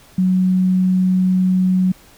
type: tone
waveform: sine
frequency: 185 Hz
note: F#3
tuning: in tune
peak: -12 dBFS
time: 0.18-1.92 s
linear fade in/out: 5 ms
effects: pink hiss -47 dBFS RMS until 2.17 s